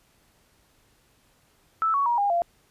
sine tone with pitch steps, 1315 / 1118.6 / 951.6 / 809.5 / 688.6 Hz, E6 / C#6 / A#5 / G#5 / F5, -5 / +15 / +35 / -45 / -25 cents, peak -20 dBFS, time 1.82-2.42 s, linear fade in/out 0 ms, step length 120 ms, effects pink hiss -63 dBFS RMS until 2.7 s + resampled to 32000 Hz

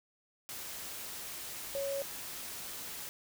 sine tone in noise, 554.4 Hz, C#5, in tune, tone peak -33 dBFS, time 1.75-2.02 s, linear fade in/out 0 ms, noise white, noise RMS -43 dBFS, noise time 0.49-3.09 s, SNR +7 dB, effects none

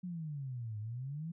sine exponential two-way sweep, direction down then up, 185 to 103.9 to 171.3 Hz, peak -38 dBFS, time 0.03-1.32 s, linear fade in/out 10 ms, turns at 0.79 s, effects none

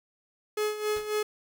45% pulse tone with tremolo, 424 Hz, G#4, 36 cents sharp, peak -25 dBFS, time 0.57-1.23 s, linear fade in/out 5 ms, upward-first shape sine, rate 3.7 Hz, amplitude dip 70%
pink noise with exponential decay, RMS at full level -40 dBFS, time 0.96-1.13 s, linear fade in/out 5 ms, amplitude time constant 36 ms
effects none

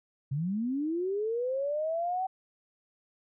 sine linear sweep, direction up, 129.2 to 765 Hz, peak -28 dBFS, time 0.31-2.27 s, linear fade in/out 10 ms, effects none

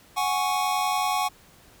square chord, F# suspended second, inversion none, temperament equal, 740 / 830.6 / 1108.7 Hz, F#5 / G#5 / C#6, 0 / 0 / 0 cents, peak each -28 dBFS, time 0.16-1.29 s, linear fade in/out 20 ms, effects pink hiss -54 dBFS RMS until 1.8 s

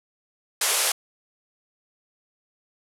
white band-pass noise, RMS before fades -23 dBFS, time 0.61-0.92 s, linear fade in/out 5 ms, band 410 to 12000 Hz, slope 48 dB/octave, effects none

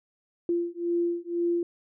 sine beating tone pair, 343.3 / 345.3 Hz, F4 / F4, -30 / -20 cents, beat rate 2 Hz, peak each -28 dBFS, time 0.49-1.63 s, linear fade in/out 2 ms, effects none

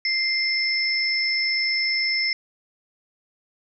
sine tone pair together, 2093 / 5271 Hz, C7 / E8, 0 / -1 cents, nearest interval octave + major third, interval 1599 cents, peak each -23 dBFS, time 0.05-2.33 s, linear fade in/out 2 ms, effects none

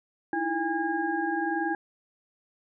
sine tone cluster, 312.1 / 333 / 812 / 1633 Hz, D#4 / E4 / G#5 / G#6, +5 / +18 / -39 / -30 cents, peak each -34 / -30 / -30 / -32 dBFS, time 0.33-1.75 s, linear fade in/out 2 ms, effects none

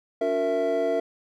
triangle tone cluster, 285.1 / 360.7 / 461.5 / 661 Hz, C#4 / F#4 / A#4 / E5, +49 / -44 / -17 / +5 cents, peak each -30 / -30 / -24 / -23 dBFS, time 0.21-1 s, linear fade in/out 5 ms, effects none

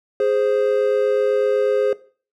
triangle tone pair together, 415.3 / 523.3 Hz, G#4 / C5, 0 / 0 cents, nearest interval major third, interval 400 cents, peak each -16 / -17 dBFS, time 0.2-1.93 s, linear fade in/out 2 ms, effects noise-tail reverb RT60 0.4 s tail -18 dB re dry

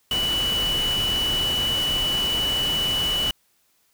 sine tone in noise, 2960 Hz, F#7, in tune, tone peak -21 dBFS, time 0.11-3.31 s, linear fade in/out 2 ms, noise pink, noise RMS -30 dBFS, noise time 0.11-3.31 s, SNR +6 dB, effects white hiss -65 dBFS RMS until 3.93 s

